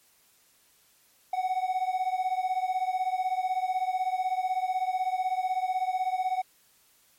triangle beating tone pair, 740 / 756 Hz, F#5 / F#5, 0 / +37 cents, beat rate 16 Hz, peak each -26 / -28 dBFS, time 1.33-6.42 s, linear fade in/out 5 ms, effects white hiss -63 dBFS RMS until 7.18 s + MP3 64 kbps

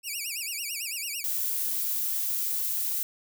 10% pulse tone with vibrato, 2545 Hz, D#7, 39 cents sharp, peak -23 dBFS, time 0.03-1.25 s, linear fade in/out 50 ms, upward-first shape sine, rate 9 Hz, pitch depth 210 cents each way
violet noise, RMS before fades -29 dBFS, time 1.24-3.03 s, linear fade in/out 0 ms
effects none

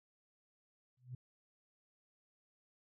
sine tone with exponential growth, 125.5 Hz, B2, 28 cents sharp, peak -39 dBFS, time 0.97-1.15 s, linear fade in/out 5 ms, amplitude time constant 38 ms, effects tanh soft clip ceiling -35 dBFS

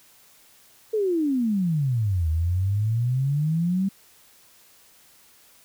sine exponential two-way sweep, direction down then up, 450 to 77.78 to 197.9 Hz, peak -20 dBFS, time 0.93-3.89 s, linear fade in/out 10 ms, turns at 2.29 s, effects white hiss -55 dBFS RMS until 5.64 s

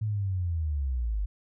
sine linear sweep, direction down, 110 to 47.41 Hz, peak -26 dBFS, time 0.01-1.26 s, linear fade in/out 10 ms, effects none

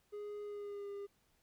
triangle tone with pitch glide, 414.6 to 402.6 Hz, G#4 to G4, -3 to +46 cents, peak -40 dBFS, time 0.12-1.07 s, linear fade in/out 20 ms, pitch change -51 cents, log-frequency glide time 0.43-0.89 s, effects pink hiss -75 dBFS RMS until 1.42 s

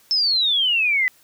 sine exponential sweep, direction down, 5330 to 1975.5 Hz, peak -16 dBFS, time 0.11-1.08 s, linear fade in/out 0 ms, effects white hiss -55 dBFS RMS until 1.23 s

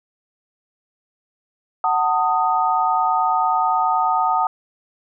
sine chord, D# diminished, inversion first, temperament just, 746.7 / 896 / 1244.5 Hz, F#5 / A5 / D#6, +16 / +31 / 0 cents, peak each -20 dBFS, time 1.84-4.47 s, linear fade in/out 2 ms, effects none

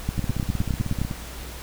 two click trains, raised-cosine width 5 ms, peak -15 / -11 dBFS, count 16 / 10, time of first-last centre 0.18-1.112 / 0.09-1.016 s, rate 16.1 / 9.72 Hz, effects added 60 Hz sine -37 dBFS peak until 1.62 s + pink hiss -39 dBFS RMS until 1.62 s

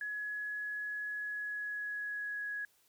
sine tone with pitch glide, 1687 to 1670.5 Hz, G#6 to G#6, +27 to +10 cents, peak -36 dBFS, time 0.01-2.65 s, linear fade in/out 2 ms, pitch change -17 cents, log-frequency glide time 1.14-2.49 s, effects white hiss -70 dBFS RMS until 2.88 s

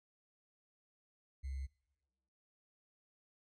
sine tone with sample-and-hold, 67.2 Hz, C2, 47 cents sharp, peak -39 dBFS, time 1.43-1.67 s, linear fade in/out 20 ms, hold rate 2100 Hz, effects noise-tail reverb RT60 1.0 s tail -23 dB re dry + resampled to 22050 Hz

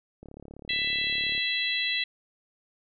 click train, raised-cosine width 2 ms, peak -31 dBFS, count 42, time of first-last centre 0.23-1.378 s, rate 35.7 Hz
harmonic tone, 664 Hz, E5, 12 cents sharp, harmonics 3 / 4 / 5 / 6, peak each -31 / -31 / -31 / -31 dBFS, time 0.69-2.04 s, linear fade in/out 5 ms
effects none

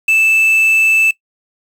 triangle tone with quantisation, 2637 Hz, E7, in tune, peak -7 dBFS, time 0.08-1.11 s, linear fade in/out 5 ms, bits 5, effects noise-tail reverb RT60 0.1 s tail -19 dB re dry

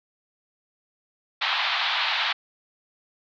white band-pass noise, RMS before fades -25 dBFS, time 1.41-2.33 s, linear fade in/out 10 ms, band 720 to 4100 Hz, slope 48 dB/octave, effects none

